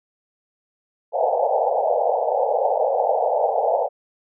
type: band-pass noise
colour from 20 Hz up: pink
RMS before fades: -20 dBFS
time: 1.12-3.89 s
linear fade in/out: 50 ms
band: 470 to 860 Hz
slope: 96 dB/octave
effects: none